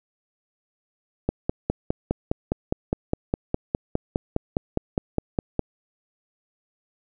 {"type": "click train", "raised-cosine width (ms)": 2, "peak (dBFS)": -8, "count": 22, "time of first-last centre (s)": [1.29, 5.593], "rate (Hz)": 4.88, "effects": []}